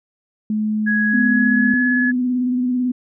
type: tone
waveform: sine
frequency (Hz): 214.2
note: A3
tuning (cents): -46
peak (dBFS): -17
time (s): 0.5-1.74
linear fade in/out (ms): 2
type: tone with pitch glide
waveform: sine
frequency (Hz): 1666 to 1701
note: G#6 to G#6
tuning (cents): +5 to +41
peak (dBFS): -17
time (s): 0.86-2.12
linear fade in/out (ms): 20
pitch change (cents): +36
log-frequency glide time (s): 1.07-1.77
type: tone with vibrato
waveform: sine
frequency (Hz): 249.8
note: B3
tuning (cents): +20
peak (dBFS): -16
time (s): 1.13-2.92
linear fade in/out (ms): 10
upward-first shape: square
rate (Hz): 18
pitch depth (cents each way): 25
effects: none